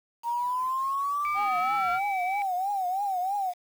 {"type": "exponential sweep", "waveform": "sine", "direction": "up", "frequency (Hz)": [932.3, 1396.9], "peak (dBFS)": -25, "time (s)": [0.23, 2], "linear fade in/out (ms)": 50}
{"type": "tone", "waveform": "sine", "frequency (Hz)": 2300, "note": "D7", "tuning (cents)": -37, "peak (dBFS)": -32, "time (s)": [1.25, 2.42], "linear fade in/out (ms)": 0}
{"type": "tone with vibrato", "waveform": "sine", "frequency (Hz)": 766, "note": "G5", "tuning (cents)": -40, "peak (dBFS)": -25, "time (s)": [1.34, 3.54], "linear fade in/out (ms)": 50, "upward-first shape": "triangle", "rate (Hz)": 3.1, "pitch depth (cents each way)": 140}
{"effects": ["tanh soft clip ceiling -19 dBFS", "8-bit"]}